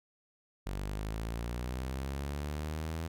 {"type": "linear sweep", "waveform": "sawtooth", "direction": "up", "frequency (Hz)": [47.24, 82.41], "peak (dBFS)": -31, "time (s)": [0.66, 3.08], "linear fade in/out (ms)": 10, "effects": []}